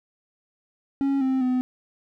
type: tone with pitch steps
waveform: triangle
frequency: 275.4 / 262.8 / 253.4 Hz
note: C#4 / C4 / B3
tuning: -11 / +8 / +45 cents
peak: -18 dBFS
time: 1.01-1.61 s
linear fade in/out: 0 ms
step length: 200 ms
effects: none